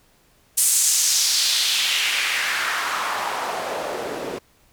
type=noise with band-pass filter sweep; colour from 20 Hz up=white; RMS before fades=-22 dBFS; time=0.57-4.39 s; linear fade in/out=10 ms; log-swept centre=9200 to 360 Hz; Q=1.9; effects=pink hiss -58 dBFS RMS until 4.72 s